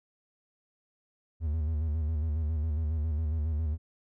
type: tone with vibrato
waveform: triangle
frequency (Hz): 77.78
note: D#2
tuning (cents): 0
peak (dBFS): -25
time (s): 1.4-3.78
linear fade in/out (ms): 50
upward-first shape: square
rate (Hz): 7.3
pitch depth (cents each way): 68
effects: none